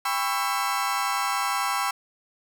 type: chord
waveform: 35% pulse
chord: C# half-diminished seventh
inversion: second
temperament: just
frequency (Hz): 798.3 / 997.9 / 1108.7 / 1330.5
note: G5 / B5 / C#6 / E6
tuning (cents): +31 / +18 / 0 / +16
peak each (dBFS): -28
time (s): 0.05-1.91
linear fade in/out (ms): 5
effects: none